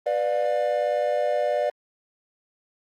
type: chord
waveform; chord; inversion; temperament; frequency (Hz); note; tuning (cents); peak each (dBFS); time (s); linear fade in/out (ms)
triangle; B diminished; none; just; 493.9 / 592.7 / 711.2; B4 / D5 / F5; 0 / +16 / +31; -26 / -21 / -26; 0.06-1.7; 5
effects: Opus 24 kbps